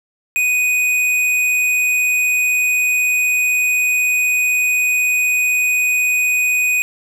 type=tone with tanh clipping; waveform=sine; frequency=2489 Hz; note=D#7; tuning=in tune; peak=-15 dBFS; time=0.36-6.82 s; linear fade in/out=0 ms; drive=14 dB; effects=none